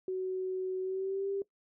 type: tone with pitch glide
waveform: sine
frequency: 373.5 to 395 Hz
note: F#4 to G4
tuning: +16 to +13 cents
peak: -31 dBFS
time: 0.08-1.42 s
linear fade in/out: 2 ms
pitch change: +97 cents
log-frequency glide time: 0.81-1.29 s
effects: noise-tail reverb RT60 0.1 s tail -19 dB re dry